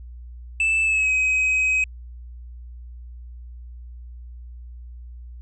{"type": "tone with pitch glide", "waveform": "triangle", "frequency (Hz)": [2637, 2531], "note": ["E7", "D#7"], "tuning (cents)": [0, 29], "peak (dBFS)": -16, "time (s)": [0.6, 1.84], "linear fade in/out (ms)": 2, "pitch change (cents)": -71, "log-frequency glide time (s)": [0.83, 1.12], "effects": ["added 60 Hz sine -36 dBFS peak until 5.41 s", "resampled to 24000 Hz"]}